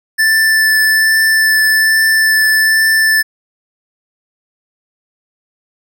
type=tone with vibrato; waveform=square; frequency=1760 Hz; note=A6; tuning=in tune; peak=-9 dBFS; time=0.18-3.23 s; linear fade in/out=20 ms; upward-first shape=triangle; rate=1.2 Hz; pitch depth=11 cents each way; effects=none